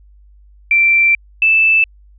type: tone pair in turn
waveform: sine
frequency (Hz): 2349 / 2637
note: D7 / E7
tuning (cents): 0 / 0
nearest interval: major second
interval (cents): 200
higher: second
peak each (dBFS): -8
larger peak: neither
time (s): 0.71-1.15 / 1.42-1.84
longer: first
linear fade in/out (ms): 2
effects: added 50 Hz sine -42 dBFS peak until 2.18 s